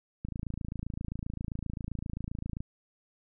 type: click train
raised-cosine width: 5 ms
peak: -23 dBFS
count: 66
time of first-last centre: 0.25-2.605 s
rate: 27.6 Hz
effects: none